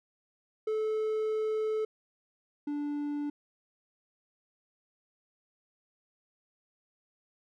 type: tone pair in turn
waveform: triangle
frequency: 434.3 / 291.8 Hz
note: A4 / D4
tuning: -23 / -11 cents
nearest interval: perfect fifth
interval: 688 cents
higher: first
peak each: -26 / -29 dBFS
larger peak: first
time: 0.67-1.85 / 2.67-3.3 s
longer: first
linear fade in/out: 5 ms
effects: none